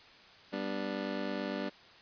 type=chord; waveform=25% pulse; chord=G major; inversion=none; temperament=just; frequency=196 / 245 / 294 Hz; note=G3 / B3 / D4; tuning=0 / -14 / +2 cents; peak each=-35 / -36 / -35 dBFS; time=0.52-1.7 s; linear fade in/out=20 ms; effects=white hiss -56 dBFS RMS until 2.01 s + resampled to 11025 Hz